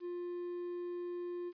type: tone with quantisation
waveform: triangle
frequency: 351.9 Hz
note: F4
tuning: 13 cents sharp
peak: -36 dBFS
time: 0-1.53 s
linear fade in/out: 50 ms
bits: 11
effects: resampled to 11025 Hz